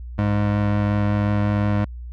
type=tone with vibrato; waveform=25% pulse; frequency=103 Hz; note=G#2; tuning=14 cents flat; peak=-14 dBFS; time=0.18-1.85 s; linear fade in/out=10 ms; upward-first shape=sine; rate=5.5 Hz; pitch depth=8 cents each way; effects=added 60 Hz sine -31 dBFS peak until 2.12 s + low-pass 2000 Hz 12 dB/octave